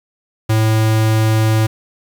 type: tone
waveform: square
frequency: 110 Hz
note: A2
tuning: in tune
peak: -12 dBFS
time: 0.49-1.67 s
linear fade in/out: 10 ms
effects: 7-bit